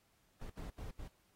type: noise bursts at uneven times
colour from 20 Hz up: brown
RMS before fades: -45 dBFS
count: 4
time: 0.41-0.5 / 0.57-0.7 / 0.78-0.91 / 0.99-1.08 s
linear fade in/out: 5 ms
effects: pink hiss -74 dBFS RMS until 1.35 s + AAC 48 kbps